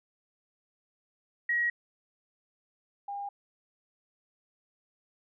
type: tone pair in turn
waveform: sine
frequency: 1902 / 805.5 Hz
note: A#6 / G5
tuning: +34 / +47 cents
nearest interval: octave + minor third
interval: 1487 cents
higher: first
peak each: -25 / -34 dBFS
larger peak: first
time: 1.49-1.7 / 3.08-3.29 s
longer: neither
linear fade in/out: 5 ms
effects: none